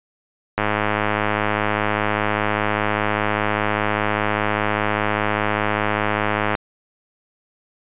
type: click train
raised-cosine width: 0.5 ms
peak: -4 dBFS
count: 628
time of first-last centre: 0.58-6.551 s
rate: 105 Hz
effects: resampled to 8000 Hz